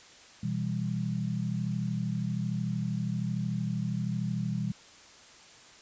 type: chord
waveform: sine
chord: E minor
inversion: second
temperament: just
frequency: 123.61 / 164.81 / 197.78 Hz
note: B2 / E3 / G3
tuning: +2 / 0 / +16 cents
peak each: -33 dBFS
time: 0.43-4.72 s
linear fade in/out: 5 ms
effects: white hiss -53 dBFS RMS until 5.81 s + resampled to 16000 Hz